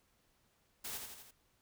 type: noise with echo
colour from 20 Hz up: white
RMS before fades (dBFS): -43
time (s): 0.84-0.98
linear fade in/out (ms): 10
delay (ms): 83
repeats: 4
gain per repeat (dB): -4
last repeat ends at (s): 1.312
effects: pink hiss -74 dBFS RMS until 1.61 s